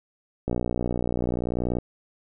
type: click train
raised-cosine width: 2 ms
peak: -13 dBFS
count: 80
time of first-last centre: 0.48-1.786 s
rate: 60.5 Hz
effects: none